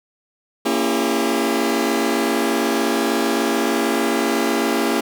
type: chord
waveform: sawtooth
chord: A# diminished seventh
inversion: none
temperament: just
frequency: 233.1 / 279.7 / 335.6 / 402.8 Hz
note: A#3 / C#4 / E4 / G4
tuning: 0 / +16 / +31 / +47 cents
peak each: -19 dBFS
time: 0.65-5.01 s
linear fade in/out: 10 ms
effects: none